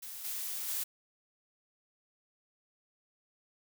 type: noise with level steps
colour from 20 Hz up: blue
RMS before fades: -44 / -38 / -35 dBFS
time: 0.02-0.84 s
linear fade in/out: 10 ms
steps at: 0.24 / 0.68 s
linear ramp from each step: 10 ms
effects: none